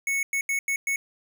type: tone bursts at uneven times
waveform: square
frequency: 2208 Hz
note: C#7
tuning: 7 cents flat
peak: -24 dBFS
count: 5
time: 0.07-0.23 / 0.33-0.41 / 0.49-0.59 / 0.68-0.76 / 0.87-0.96 s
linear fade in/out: 2 ms
effects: none